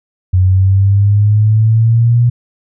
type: exponential sweep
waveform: sine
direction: up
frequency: 91.3 to 121.3 Hz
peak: -6 dBFS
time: 0.33-2.3 s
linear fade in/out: 10 ms
effects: none